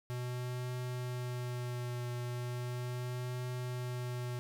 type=tone with vibrato; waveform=square; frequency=123.47 Hz; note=B2; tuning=in tune; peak=-37 dBFS; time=0.1-4.39 s; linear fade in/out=0 ms; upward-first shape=triangle; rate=0.37 Hz; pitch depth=22 cents each way; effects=none